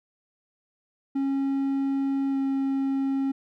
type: tone with pitch glide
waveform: triangle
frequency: 273.4 to 271.2 Hz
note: C#4 to C#4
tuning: -24 to -38 cents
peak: -21 dBFS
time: 1.15-3.32 s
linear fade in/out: 10 ms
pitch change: -14 cents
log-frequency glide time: 2.31-2.36 s
effects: none